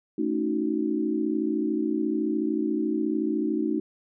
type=chord; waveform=sine; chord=D# half-diminished seventh; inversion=second; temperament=equal; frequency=220 / 277.2 / 311.1 / 370 Hz; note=A3 / C#4 / D#4 / F#4; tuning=0 / 0 / 0 / 0 cents; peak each=-30 / -31 / -26 / -31 dBFS; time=0.18-3.8 s; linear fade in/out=5 ms; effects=none